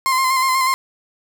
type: tone with vibrato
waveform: 35% pulse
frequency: 1046.5 Hz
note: C6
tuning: in tune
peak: -13 dBFS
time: 0.06-0.74 s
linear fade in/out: 0 ms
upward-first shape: square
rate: 8.2 Hz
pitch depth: 26 cents each way
effects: none